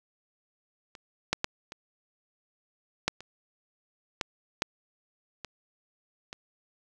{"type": "clicks", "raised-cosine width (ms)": 0.2, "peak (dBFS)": [-28, -7, -9, -23, -7, -26, -11, -8, -20, -22], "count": 10, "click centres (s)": [0.952, 1.33, 1.444, 1.721, 3.08, 3.206, 4.212, 4.621, 5.447, 6.329], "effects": []}